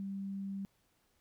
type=tone; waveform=sine; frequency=196 Hz; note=G3; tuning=in tune; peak=-37 dBFS; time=0-0.65 s; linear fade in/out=0 ms; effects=pink hiss -74 dBFS RMS until 1.2 s